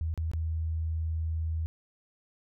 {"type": "tone with dropouts", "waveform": "sine", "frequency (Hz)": 80.5, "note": "E2", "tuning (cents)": -41, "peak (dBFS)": -28, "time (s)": [0.01, 1.66], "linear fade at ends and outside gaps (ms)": 0, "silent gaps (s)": [[0.14, 0.176], [0.315, 0.335]], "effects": []}